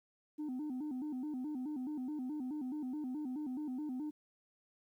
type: tone with vibrato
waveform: sine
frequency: 277.2 Hz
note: C#4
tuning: in tune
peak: -35 dBFS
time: 0.38-4.11 s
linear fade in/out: 20 ms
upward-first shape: square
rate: 4.7 Hz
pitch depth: 150 cents each way
effects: tanh soft clip ceiling -36 dBFS + 12-bit